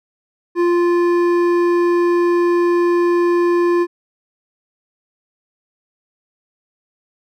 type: tone with hard clipping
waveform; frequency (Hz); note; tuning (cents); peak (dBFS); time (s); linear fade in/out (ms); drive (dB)
sine; 347.9; F4; -7; -14; 0.55-3.87; 50; 10
effects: none